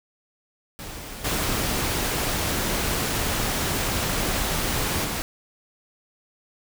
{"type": "noise with level steps", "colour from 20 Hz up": "pink", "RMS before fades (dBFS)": [-37, -25, -28], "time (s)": [0.79, 5.22], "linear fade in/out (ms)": 0, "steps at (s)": [1.24, 5.04], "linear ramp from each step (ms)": 10, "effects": []}